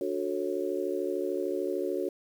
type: chord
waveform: sine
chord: D major seventh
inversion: none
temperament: just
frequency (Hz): 293.7 / 367.1 / 440.5 / 550.6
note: D4 / F#4 / A4 / C#5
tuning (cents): 0 / -14 / +2 / -12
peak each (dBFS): -36 / -31 / -35 / -35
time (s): 0.01-2.09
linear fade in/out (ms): 2
effects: 9-bit